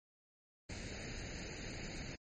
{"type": "noise with comb filter", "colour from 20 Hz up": "pink", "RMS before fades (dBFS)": -45, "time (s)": [0.69, 2.16], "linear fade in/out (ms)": 10, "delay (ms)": 0.45, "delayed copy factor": 0.75, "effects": ["MP3 32 kbps"]}